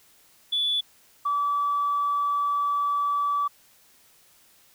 sine tone pair in turn, 3452 / 1152 Hz, A7 / D6, -34 / -34 cents, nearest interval octave + perfect fifth, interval 1900 cents, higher first, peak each -21 dBFS, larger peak neither, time 0.52-0.81 / 1.25-3.48 s, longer second, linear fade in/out 10 ms, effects tanh soft clip ceiling -17 dBFS + white hiss -58 dBFS RMS until 4.74 s

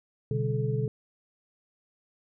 sine tone cluster, 125.4 / 146.1 / 197.1 / 432.1 Hz, B2 / D3 / G3 / A4, +27 / -9 / +10 / -31 cents, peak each -28 / -31 / -37 / -32 dBFS, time 0.31-0.88 s, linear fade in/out 2 ms, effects none

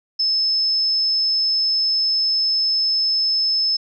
sine tone, 5230 Hz, E8, 15 cents flat, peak -16 dBFS, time 0.19-3.77 s, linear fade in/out 10 ms, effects none

